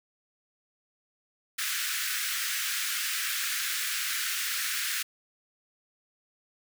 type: high-pass noise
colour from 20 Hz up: pink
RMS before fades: -31 dBFS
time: 1.58-5.03 s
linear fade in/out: 10 ms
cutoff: 1400 Hz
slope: 48 dB/octave
effects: none